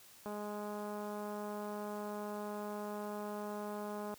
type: click train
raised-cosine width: 1 ms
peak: -30 dBFS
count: 808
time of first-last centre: 0.26-4.14 s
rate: 208 Hz
effects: white hiss -59 dBFS RMS until 4.18 s + high-pass 60 Hz 12 dB/octave